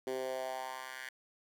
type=tone with high-pass filter sweep; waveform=10% pulse; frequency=130 Hz; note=C3; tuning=11 cents flat; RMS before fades=-40 dBFS; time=0.07-1.09 s; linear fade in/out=2 ms; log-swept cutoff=360 to 1700 Hz; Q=3.1; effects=none